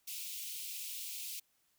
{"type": "high-pass noise", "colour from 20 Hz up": "white", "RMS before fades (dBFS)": -43, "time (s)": [0.07, 1.4], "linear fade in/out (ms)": 10, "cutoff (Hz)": 2400, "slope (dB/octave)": 48, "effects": ["white hiss -75 dBFS RMS until 1.78 s"]}